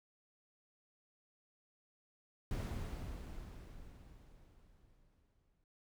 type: noise with exponential decay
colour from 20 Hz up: brown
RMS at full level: -37 dBFS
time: 2.51-5.64 s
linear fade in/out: 1 ms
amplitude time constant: 680 ms
effects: none